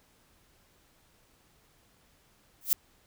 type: noise with exponential growth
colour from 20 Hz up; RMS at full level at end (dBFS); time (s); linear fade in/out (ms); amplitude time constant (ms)
violet; -20; 2.61-2.73; 0; 24
effects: pink hiss -65 dBFS RMS until 3.06 s